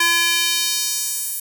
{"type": "tone with high-pass filter sweep", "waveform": "square", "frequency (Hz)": 340.1, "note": "F4", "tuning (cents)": -46, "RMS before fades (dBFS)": -20, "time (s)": [0, 1.4], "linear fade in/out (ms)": 5, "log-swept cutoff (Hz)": [1600, 11000], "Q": 1.2, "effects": []}